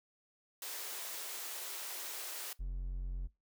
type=high-pass noise; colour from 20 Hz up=white; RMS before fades=-43 dBFS; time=0.62-2.53 s; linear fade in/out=2 ms; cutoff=340 Hz; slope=48 dB/octave
type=tone; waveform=triangle; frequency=44.63 Hz; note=F1; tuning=38 cents sharp; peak=-34 dBFS; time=2.59-3.28 s; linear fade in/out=20 ms
effects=noise-tail reverb RT60 0.2 s tail -20 dB re dry